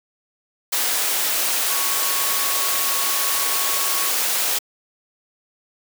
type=tone in noise; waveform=sine; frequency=1108.7 Hz; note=C#6; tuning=in tune; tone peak=-30 dBFS; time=1.7-4.1 s; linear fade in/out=10 ms; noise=white; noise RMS=-21 dBFS; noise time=0.72-4.59 s; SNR=-12 dB; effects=high-pass 400 Hz 12 dB/octave